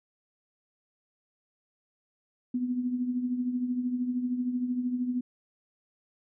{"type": "tone with tremolo", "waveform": "sine", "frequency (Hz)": 248.3, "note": "B3", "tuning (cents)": 9, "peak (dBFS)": -24, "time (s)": [2.54, 5.21], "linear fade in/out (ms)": 5, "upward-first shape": "triangle", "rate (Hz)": 13, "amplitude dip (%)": 65, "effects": []}